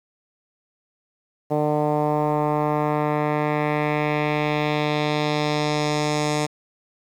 10% pulse tone with low-pass filter sweep, 149.9 Hz, D3, 36 cents sharp, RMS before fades -22 dBFS, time 1.5-6.47 s, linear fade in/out 20 ms, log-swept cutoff 670 to 7500 Hz, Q 1.6, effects 8-bit

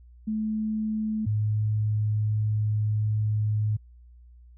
sine tone pair in turn, 216.5 / 106.82 Hz, A3 / G#2, -28 / +49 cents, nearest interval octave, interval 1223 cents, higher first, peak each -25 / -22 dBFS, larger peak second, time 0.27-1.26 / 1.26-3.77 s, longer second, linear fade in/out 10 ms, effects added 60 Hz sine -48 dBFS peak until 4.57 s

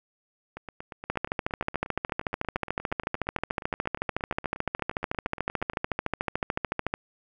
two click trains, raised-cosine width 0.5 ms, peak -11 / -23 dBFS, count 81 / 45, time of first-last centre 1.1-6.939 / 0.57-5.734 s, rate 13.7 / 8.52 Hz, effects none

